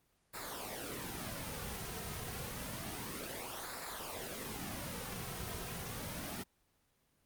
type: noise with flanger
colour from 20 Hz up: pink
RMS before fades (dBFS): -42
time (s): 0.33-6.44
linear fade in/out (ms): 20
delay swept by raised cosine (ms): 0.32 to 3.52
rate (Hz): 0.29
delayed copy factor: -0.75
effects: pink hiss -75 dBFS RMS until 7.25 s + Opus 24 kbps